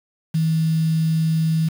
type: tone with quantisation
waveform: sine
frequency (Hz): 160.6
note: E3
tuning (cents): -45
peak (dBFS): -16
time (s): 0.34-1.69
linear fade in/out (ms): 10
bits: 6
effects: none